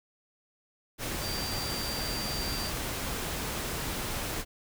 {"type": "tone in noise", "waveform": "sine", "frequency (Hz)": 4699, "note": "D8", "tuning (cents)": 0, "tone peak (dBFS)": -36, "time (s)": [1.2, 2.72], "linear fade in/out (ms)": 50, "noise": "pink", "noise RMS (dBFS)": -34, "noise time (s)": [0.98, 4.45], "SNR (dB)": -5, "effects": []}